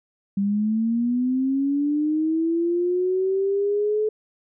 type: linear sweep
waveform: sine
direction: up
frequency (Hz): 196 to 432.4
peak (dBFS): -19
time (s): 0.37-4.09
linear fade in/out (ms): 5
effects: none